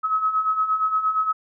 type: beating tone pair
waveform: sine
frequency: 1276 / 1284.6 Hz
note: D#6 / E6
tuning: +43 / -45 cents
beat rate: 8.6 Hz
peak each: -26 / -20 dBFS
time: 0.03-1.33 s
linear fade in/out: 20 ms
effects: none